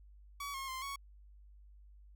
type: tone with pitch steps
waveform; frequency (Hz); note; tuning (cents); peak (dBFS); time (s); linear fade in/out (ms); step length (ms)
sawtooth; 1134 / 1079 / 1046 / 1112; C#6 / C#6 / C6 / C#6; +39 / -47 / -1 / +5; -36; 0.4-0.96; 5; 140
effects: added 50 Hz sine -55 dBFS peak until 2.15 s